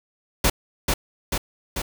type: noise with echo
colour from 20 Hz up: pink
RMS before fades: -18 dBFS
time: 0.44-0.5 s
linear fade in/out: 5 ms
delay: 440 ms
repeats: 3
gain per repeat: -3 dB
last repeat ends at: 1.82 s
effects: none